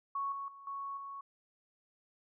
sine tone with level steps, 1108.7 Hz, C#6, in tune, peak -33 / -38 / -50 / -38 / -42 dBFS, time 0.15-1.21 s, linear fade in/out 5 ms, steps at 0.32 / 0.48 / 0.67 / 0.97 s, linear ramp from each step 2 ms, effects none

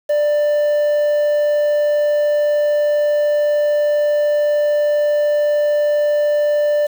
triangle tone with quantisation, 591 Hz, D5, 11 cents sharp, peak -11 dBFS, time 0.09-6.87 s, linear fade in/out 10 ms, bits 6, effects none

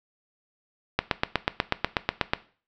click train, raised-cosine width 0.3 ms, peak -4 dBFS, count 12, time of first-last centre 0.99-2.335 s, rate 8.18 Hz, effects noise-tail reverb RT60 0.4 s tail -17 dB re dry + low-pass 5000 Hz 12 dB/octave

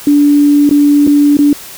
sine tone with dropouts, 290 Hz, D4, 22 cents flat, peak -4 dBFS, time 0.07-1.53 s, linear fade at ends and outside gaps 2 ms, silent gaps 0.693-0.71 / 1.068-1.074 / 1.37-1.389 s, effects white hiss -30 dBFS RMS until 1.77 s

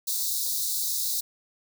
white high-pass noise, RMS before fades -28 dBFS, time 0.07-1.21 s, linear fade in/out 10 ms, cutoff 3700 Hz, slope 96 dB/octave, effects none

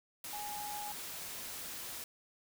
sine tone in noise, 830.6 Hz, G#5, in tune, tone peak -41 dBFS, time 0.33-0.92 s, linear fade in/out 2 ms, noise white, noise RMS -44 dBFS, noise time 0.24-2.04 s, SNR 0 dB, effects none

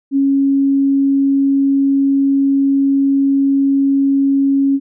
sine tone, 275.3 Hz, C#4, 12 cents flat, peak -10 dBFS, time 0.11-4.8 s, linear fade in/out 50 ms, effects none

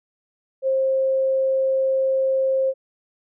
sine tone, 531 Hz, C5, 25 cents sharp, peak -17 dBFS, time 0.62-2.74 s, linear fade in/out 50 ms, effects none

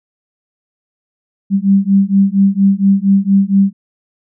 sine beating tone pair, 194.3 / 198.6 Hz, G3 / G3, -15 / +23 cents, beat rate 4.3 Hz, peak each -11 dBFS, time 1.5-3.73 s, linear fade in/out 50 ms, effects none

